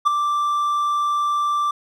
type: tone with ADSR envelope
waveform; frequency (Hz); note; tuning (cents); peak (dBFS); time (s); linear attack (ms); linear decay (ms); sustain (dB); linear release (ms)
triangle; 1174.7; D6; 0; -8; 0.05-1.71; 23; 7; -8; 4
effects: none